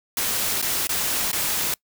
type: noise with dropouts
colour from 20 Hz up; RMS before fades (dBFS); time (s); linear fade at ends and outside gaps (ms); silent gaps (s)
white; -24; 0.17-1.74; 2; 0.616-0.625 / 0.871-0.892 / 1.316-1.329
effects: noise-tail reverb RT60 0.1 s tail -25 dB re dry